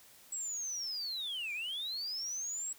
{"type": "linear two-way sweep", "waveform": "sine", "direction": "down then up", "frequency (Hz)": [7800, 2315, 7800], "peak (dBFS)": -34, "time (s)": [0.32, 2.73], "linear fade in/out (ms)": 5, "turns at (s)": 1.53, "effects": ["tanh soft clip ceiling -34 dBFS", "white hiss -59 dBFS RMS until 2.78 s"]}